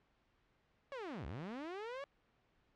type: linear two-way sweep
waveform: sawtooth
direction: down then up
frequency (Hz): 573 to 57.8 to 573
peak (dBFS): -39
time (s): 0.92-2.04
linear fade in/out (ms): 0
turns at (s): 1.26
effects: pink hiss -75 dBFS RMS until 2.75 s + low-pass 3000 Hz 12 dB/octave